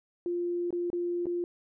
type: tone with dropouts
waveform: sine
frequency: 349.2 Hz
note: F4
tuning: in tune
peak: -28 dBFS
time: 0.26-1.44 s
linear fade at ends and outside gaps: 1 ms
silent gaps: 0.706-0.727 / 0.902-0.93 / 1.257-1.267 s
effects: none